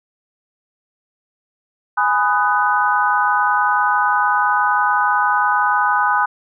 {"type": "chord", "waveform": "sine", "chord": "G# minor seventh", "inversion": "none", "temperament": "just", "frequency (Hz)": [830.6, 996.7, 1245.9, 1495.1], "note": ["G#5", "B5", "D#6", "F#6"], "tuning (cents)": [0, 16, 2, 18], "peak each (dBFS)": -19, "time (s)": [1.97, 6.26], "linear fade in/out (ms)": 10, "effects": []}